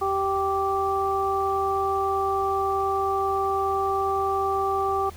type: harmonic tone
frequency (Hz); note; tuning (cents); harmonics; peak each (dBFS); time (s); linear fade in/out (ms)
390; G4; -9; 1 / 2 / 3; -26 / -26 / -26; 0.01-5.1; 10
effects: added 80 Hz sine -41 dBFS peak until 5.16 s + pink hiss -48 dBFS RMS until 5.16 s